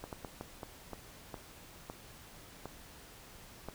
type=slowing click train; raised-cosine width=1 ms; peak=-27 dBFS; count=10; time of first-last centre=0.04-3.686 s; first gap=88 ms; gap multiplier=1.36; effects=pink hiss -54 dBFS RMS until 3.74 s